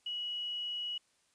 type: tone with quantisation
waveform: sine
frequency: 2925 Hz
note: F#7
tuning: 21 cents flat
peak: -35 dBFS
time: 0.06-0.98 s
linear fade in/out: 5 ms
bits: 10
effects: white hiss -72 dBFS RMS until 1.34 s + resampled to 22050 Hz